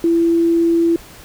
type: tone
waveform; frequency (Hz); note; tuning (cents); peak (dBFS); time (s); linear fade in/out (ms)
sine; 335.3; E4; +30; -11; 0.04-0.96; 2
effects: pink hiss -40 dBFS RMS until 1.24 s